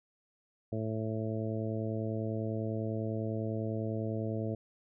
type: harmonic tone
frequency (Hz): 110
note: A2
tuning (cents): 0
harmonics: 1 / 2 / 3 / 4 / 5 / 6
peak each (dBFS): -35 / -38 / -40 / -41 / -42 / -43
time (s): 0.72-4.55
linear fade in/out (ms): 5
effects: none